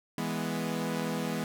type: chord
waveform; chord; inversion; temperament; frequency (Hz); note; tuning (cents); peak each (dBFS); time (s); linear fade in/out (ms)
sawtooth; E major; none; equal; 164.81 / 207.7 / 246.9; E3 / G#3 / B3; 0 / 0 / 0; -31; 0.18-1.44; 2
effects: none